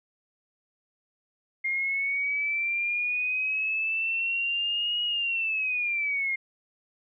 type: linear two-way sweep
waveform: sine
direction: up then down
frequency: 2121 to 2900 to 2121 Hz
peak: -25 dBFS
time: 1.64-6.36 s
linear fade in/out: 10 ms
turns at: 5.04 s
effects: none